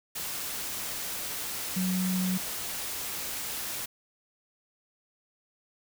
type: tone in noise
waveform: sine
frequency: 185 Hz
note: F#3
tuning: in tune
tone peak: -26 dBFS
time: 1.76-2.38 s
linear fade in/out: 10 ms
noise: white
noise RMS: -35 dBFS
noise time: 0.15-3.86 s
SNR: +6 dB
effects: none